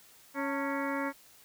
harmonic tone with a mistuned harmonic, 277.2 Hz, C#4, in tune, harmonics 1 / 2 / 3 / 4 / 5 / 6 / 7 / 8, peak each -34 / -37 / -39 / -40 / -41 / -42 / -42 / -43 dBFS, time 0.34-1.13 s, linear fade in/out 50 ms, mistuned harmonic 3, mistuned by +130 cents, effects white hiss -58 dBFS RMS until 1.44 s

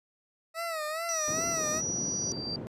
20% pulse tone with vibrato, 641 Hz, E5, 49 cents flat, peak -27 dBFS, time 0.54-1.82 s, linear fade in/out 50 ms, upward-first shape sine, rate 2.4 Hz, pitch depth 100 cents each way
sine tone, 5830 Hz, F#8, 26 cents flat, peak -30 dBFS, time 1.09-2.32 s, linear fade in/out 0 ms
white band-pass noise, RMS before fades -39 dBFS, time 1.28-2.67 s, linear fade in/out 0 ms, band 110 to 310 Hz, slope 12 dB/octave
sine tone with exponential growth, 4699 Hz, D8, in tune, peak -31 dBFS, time 1.45-2.56 s, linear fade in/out 2 ms, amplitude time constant 240 ms
effects resampled to 32000 Hz

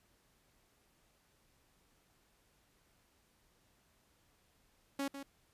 sawtooth tone with echo, 277.2 Hz, C#4, in tune, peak -31 dBFS, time 4.99-5.08 s, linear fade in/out 5 ms, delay 150 ms, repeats 1, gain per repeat -9 dB, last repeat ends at 5.23 s, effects pink hiss -72 dBFS RMS until 5.53 s + resampled to 32000 Hz

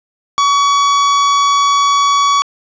45% pulse tone, 1130 Hz, C#6, 33 cents sharp, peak -9 dBFS, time 0.38-2.42 s, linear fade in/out 0 ms, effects resampled to 16000 Hz + 8-bit

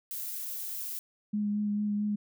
violet noise, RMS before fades -37 dBFS, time 0.11-0.99 s, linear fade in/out 0 ms
sine tone with vibrato, 207.7 Hz, G#3, in tune, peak -27 dBFS, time 1.33-2.16 s, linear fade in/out 10 ms, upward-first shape sine, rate 4.5 Hz, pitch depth 16 cents each way
effects none

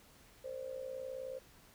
sine tone with amplitude modulation, 523.3 Hz, C5, in tune, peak -37 dBFS, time 0.44-1.39 s, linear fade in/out 10 ms, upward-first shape sine, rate 59.5 Hz, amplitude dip 75%, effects pink hiss -62 dBFS RMS until 1.74 s

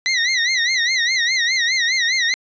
25% pulse tone with vibrato, 1975.5 Hz, B6, in tune, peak -12 dBFS, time 0.06-2.34 s, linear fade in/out 0 ms, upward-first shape sine, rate 4.9 Hz, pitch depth 130 cents each way, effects resampled to 16000 Hz

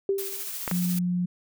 sine tone with exponential decay, 392.7 Hz, G4, 3 cents sharp, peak -19 dBFS, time 0.09-0.5 s, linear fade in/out 2 ms, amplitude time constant 89 ms
blue noise with tremolo, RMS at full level -33 dBFS, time 0.18-0.99 s, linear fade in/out 5 ms, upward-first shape sine, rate 14 Hz, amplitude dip 30%
clicks, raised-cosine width 0.5 ms, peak -14 dBFS, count 2, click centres 0.678 / 0.713 s
sine tone, 178.2 Hz, F3, 35 cents sharp, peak -23 dBFS, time 0.71-1.26 s, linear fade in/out 10 ms
effects none

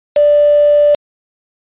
sine tone with quantisation, 587.3 Hz, D5, in tune, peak -6 dBFS, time 0.16-0.95 s, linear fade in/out 5 ms, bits 3, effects resampled to 8000 Hz

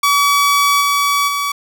sawtooth tone with level steps, 1140 Hz, C#6, 48 cents sharp, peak -7 / -9 / -13 dBFS, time 0.03-1.52 s, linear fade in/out 5 ms, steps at 0.8 / 1.27 s, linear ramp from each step 20 ms, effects none

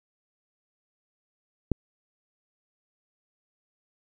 click, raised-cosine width 3 ms, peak -10 dBFS, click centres 1.717 s, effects none

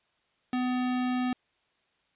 square tone, 251.1 Hz, B3, 29 cents sharp, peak -27 dBFS, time 0.53-1.33 s, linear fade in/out 2 ms, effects white hiss -71 dBFS RMS until 2.15 s + resampled to 8000 Hz

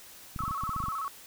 clicks, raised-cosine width 5 ms, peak -25 dBFS, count 11, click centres 0.362 / 0.406 / 0.437 / 0.48 / 0.51 / 0.636 / 0.693 / 0.763 / 0.803 / 0.839 / 0.884 s
sine tone with vibrato, 1200 Hz, D6, 37 cents sharp, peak -31 dBFS, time 0.39-1.08 s, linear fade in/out 0 ms, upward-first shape square, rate 16 Hz, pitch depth 130 cents each way
effects white hiss -50 dBFS RMS until 1.26 s

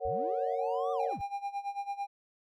sine chord, F# major, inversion first, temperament just, 462.5 / 555 / 740 Hz, A#4 / C#5 / F#5, -14 / +2 / 0 cents, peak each -34 / -34 / -33 dBFS, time 0-1.14 s, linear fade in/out 50 ms
triangle linear two-way sweep, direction up then down, 49 to 1206 to 49 Hz, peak -38 dBFS, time 0.05-1.21 s, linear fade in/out 0 ms, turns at 0.92 s
triangle tone with tremolo, 802 Hz, G5, 39 cents sharp, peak -29 dBFS, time 0.99-2.07 s, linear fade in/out 10 ms, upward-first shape sine, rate 9 Hz, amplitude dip 85%
effects none

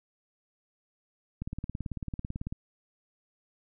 click train, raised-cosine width 5 ms, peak -22 dBFS, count 21, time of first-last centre 1.42-2.525 s, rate 18.1 Hz, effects none

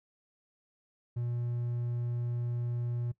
triangle tone, 120.1 Hz, B2, 48 cents flat, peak -29 dBFS, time 1.16-3.12 s, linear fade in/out 10 ms, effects noise-tail reverb RT60 0.1 s tail -19 dB re dry

